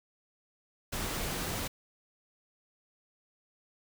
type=noise; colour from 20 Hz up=pink; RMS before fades=-35 dBFS; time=0.92-1.68 s; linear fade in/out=10 ms; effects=none